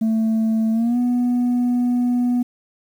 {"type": "tone with pitch glide", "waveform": "sine", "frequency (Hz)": [222, 244.9], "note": ["A3", "B3"], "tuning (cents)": [16, -14], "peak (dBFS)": -13, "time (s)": [0.01, 2.43], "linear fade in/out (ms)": 10, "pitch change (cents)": 170, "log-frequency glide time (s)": [0.72, 0.98], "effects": ["tanh soft clip ceiling -15 dBFS", "8-bit"]}